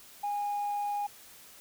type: tone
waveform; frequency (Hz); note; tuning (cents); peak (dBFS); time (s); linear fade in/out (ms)
sine; 820; G#5; -22; -28; 0.23-1.07; 10
effects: tanh soft clip ceiling -27 dBFS + white hiss -53 dBFS RMS until 1.6 s